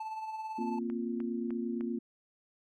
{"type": "tone with tremolo", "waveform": "triangle", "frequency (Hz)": 876, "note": "A5", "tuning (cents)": -8, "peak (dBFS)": -33, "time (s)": [0, 0.79], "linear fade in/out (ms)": 5, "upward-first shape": "sine", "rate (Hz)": 18, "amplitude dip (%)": 45}
{"type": "chord", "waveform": "sine", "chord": "Bb suspended second", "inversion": "none", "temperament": "equal", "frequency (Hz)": [233.1, 261.6, 349.2], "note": ["Bb3", "C4", "F4"], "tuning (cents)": [0, 0, 0], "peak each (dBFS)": [-34, -39, -38], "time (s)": [0.58, 1.99], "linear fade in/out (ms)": 10}
{"type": "click train", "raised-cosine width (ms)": 0.5, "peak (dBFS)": -34, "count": 4, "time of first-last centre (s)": [0.9, 1.809], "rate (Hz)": 3.3}
{"effects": []}